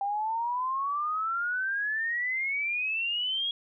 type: exponential sweep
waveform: sine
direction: up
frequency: 789 to 3322 Hz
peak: -27 dBFS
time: 0.01-3.51 s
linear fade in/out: 2 ms
effects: none